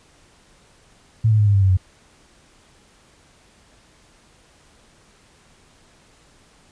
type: tone with pitch steps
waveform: sine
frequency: 111 / 107.72 / 104.53 / 101.44 / 98.43 / 95.52 / 92.69 Hz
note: A2 / A2 / G#2 / G#2 / G2 / G2 / F#2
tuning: +16 / -36 / +12 / -40 / +8 / -44 / +4 cents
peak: -12 dBFS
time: 1.24-1.772 s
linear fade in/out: 10 ms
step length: 76 ms
effects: pink hiss -54 dBFS RMS until 6.71 s + resampled to 22050 Hz